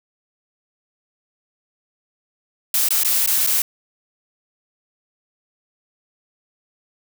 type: noise with dropouts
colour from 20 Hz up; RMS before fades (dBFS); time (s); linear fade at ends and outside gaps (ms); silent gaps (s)
blue; -18; 2.74-3.62; 2; 2.887-2.905 / 3.035-3.047 / 3.262-3.274 / 3.465-3.472
effects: none